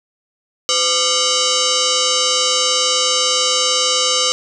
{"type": "tone with frequency modulation", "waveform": "sine", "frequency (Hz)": 1193, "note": "D6", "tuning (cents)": 27, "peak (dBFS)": -13, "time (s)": [0.69, 4.32], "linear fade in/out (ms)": 0, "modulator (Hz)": 851, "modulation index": 6.9, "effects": []}